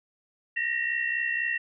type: tone cluster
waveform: sine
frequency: 1836 / 1900 / 2725 Hz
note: A#6 / A#6 / F7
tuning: -27 / +33 / -43 cents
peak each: -31 / -28 / -32 dBFS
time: 0.56-1.58 s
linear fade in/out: 10 ms
effects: none